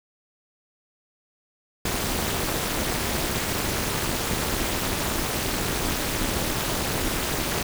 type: noise with amplitude modulation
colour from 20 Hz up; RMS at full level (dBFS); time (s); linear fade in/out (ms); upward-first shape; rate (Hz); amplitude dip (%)
pink; -22; 1.85-7.63; 5; sine; 289; 100
effects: none